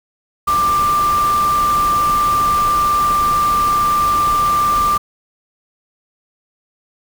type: tone in noise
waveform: sine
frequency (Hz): 1185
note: D6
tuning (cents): +15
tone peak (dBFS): -12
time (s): 0.47-4.98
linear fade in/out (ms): 10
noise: pink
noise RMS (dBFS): -26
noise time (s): 0.47-4.98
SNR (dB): +11
effects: none